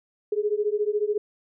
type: beating tone pair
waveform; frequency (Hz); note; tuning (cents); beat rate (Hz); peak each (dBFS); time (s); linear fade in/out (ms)
sine; 411.3 / 425.3; G#4 / G#4; -17 / +41; 14; -25; 0.32-1.18; 5
effects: none